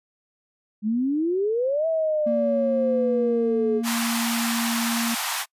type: exponential two-way sweep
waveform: sine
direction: up then down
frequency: 205.3 to 655 to 422 Hz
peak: -20 dBFS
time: 0.82-3.82 s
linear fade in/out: 50 ms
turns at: 1.87 s
type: tone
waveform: triangle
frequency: 232.2 Hz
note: A#3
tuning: 7 cents flat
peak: -22 dBFS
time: 2.26-5.15 s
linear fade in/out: 10 ms
type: high-pass noise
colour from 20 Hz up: pink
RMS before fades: -27 dBFS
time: 3.83-5.46 s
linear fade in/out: 50 ms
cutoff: 740 Hz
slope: 48 dB/octave
effects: noise-tail reverb RT60 0.1 s tail -26 dB re dry + resampled to 32000 Hz